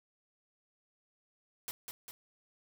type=noise with echo; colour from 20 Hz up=white; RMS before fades=-40 dBFS; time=1.68-1.71 s; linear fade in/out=0 ms; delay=200 ms; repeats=2; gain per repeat=-4 dB; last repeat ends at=2.11 s; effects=none